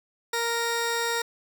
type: tone pair together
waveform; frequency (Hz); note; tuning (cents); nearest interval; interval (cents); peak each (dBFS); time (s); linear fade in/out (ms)
15% pulse; 466.2 / 1864.8; A#4 / A#6; 0 / 0; 2 octaves; 2400; -20 / -26; 0.33-1.22; 5
effects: none